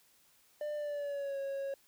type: tone with pitch glide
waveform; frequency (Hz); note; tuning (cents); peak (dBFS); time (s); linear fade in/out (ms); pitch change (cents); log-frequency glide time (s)
triangle; 596 to 549.7; D5 to C#5; +25 to -15; -33; 0.61-1.74; 2; -140; 0.75-1.38
effects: white hiss -67 dBFS RMS until 1.87 s